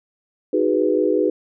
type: chord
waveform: sine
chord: G# minor seventh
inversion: second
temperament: equal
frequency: 311.1 / 370 / 415.3 / 493.9 Hz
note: D#4 / F#4 / G#4 / B4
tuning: 0 / 0 / 0 / 0 cents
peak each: -21 dBFS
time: 0.53-1.3 s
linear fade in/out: 5 ms
effects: none